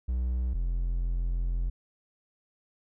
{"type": "tone pair in turn", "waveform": "triangle", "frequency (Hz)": [61.74, 43.08], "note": ["B1", "F1"], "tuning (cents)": [0, -23], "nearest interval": "tritone", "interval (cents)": 623, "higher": "first", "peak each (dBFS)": -24, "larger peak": "neither", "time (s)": [[0.08, 0.54], [0.54, 1.7]], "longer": "second", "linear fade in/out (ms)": 10, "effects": []}